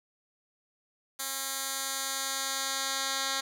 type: tone with band-pass filter sweep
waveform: 10% pulse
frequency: 270 Hz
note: C#4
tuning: 45 cents flat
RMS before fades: -33 dBFS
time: 1.19-3.41 s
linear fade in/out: 10 ms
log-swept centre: 10000 to 4800 Hz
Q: 0.83
effects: 9-bit